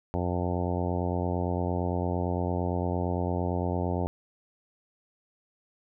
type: harmonic tone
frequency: 88.8 Hz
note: F2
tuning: 29 cents sharp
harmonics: 1 / 2 / 3 / 4 / 5 / 6 / 7 / 8 / 9 / 10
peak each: -30 / -33 / -35 / -36 / -37 / -38 / -38 / -39 / -40 / -40 dBFS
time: 0.14-4.07 s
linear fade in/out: 0 ms
effects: none